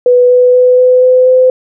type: tone with pitch steps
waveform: sine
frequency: 493.9 / 497.3 / 500.8 / 504.3 / 507.8 / 511.3 Hz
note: B4 / B4 / B4 / B4 / B4 / C5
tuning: 0 / +12 / +24 / +36 / +48 / -40 cents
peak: -3 dBFS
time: 0.06-1.5 s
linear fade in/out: 2 ms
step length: 240 ms
effects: none